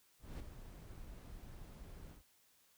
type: noise with ADSR envelope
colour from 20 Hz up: brown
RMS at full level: -43 dBFS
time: 0.19-2.23 s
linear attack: 210 ms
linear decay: 6 ms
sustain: -9 dB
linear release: 110 ms
effects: white hiss -71 dBFS RMS until 2.77 s